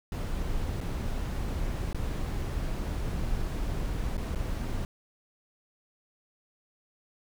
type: noise with dropouts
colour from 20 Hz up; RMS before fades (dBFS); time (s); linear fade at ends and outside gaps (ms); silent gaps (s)
brown; -31; 0.12-4.85; 1; 0.805-0.811 / 1.93-1.946 / 4.169-4.178 / 4.35-4.357
effects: none